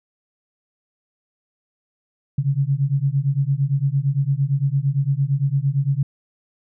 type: beating tone pair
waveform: sine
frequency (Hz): 134.4 / 143.2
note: C3 / D3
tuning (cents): +47 / -43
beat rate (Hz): 8.8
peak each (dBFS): -20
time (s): 2.38-6.03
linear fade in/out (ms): 5
effects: none